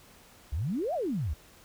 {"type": "exponential two-way sweep", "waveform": "sine", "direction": "up then down", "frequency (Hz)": [62, 750, 62], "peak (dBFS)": -28, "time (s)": [0.52, 1.34], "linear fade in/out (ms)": 10, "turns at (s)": 0.94, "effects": ["pink hiss -56 dBFS RMS until 1.64 s"]}